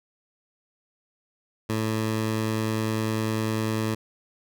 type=tone; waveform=15% pulse; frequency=110 Hz; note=A2; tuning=in tune; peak=-18 dBFS; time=1.69-3.95 s; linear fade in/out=10 ms; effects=none